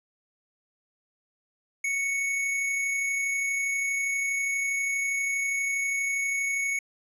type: tone with amplitude modulation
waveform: square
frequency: 2218 Hz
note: C#7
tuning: in tune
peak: -25 dBFS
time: 1.84-6.79 s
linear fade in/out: 5 ms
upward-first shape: sine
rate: 32.4 Hz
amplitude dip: 25%
effects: low-pass 11000 Hz 12 dB/octave